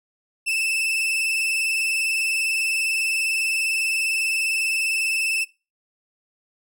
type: tone with vibrato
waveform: 40% pulse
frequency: 2637 Hz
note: E7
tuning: in tune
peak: -20 dBFS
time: 0.46-5.45 s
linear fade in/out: 20 ms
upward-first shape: sine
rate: 20 Hz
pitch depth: 47 cents each way
effects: noise-tail reverb RT60 0.3 s tail -23 dB re dry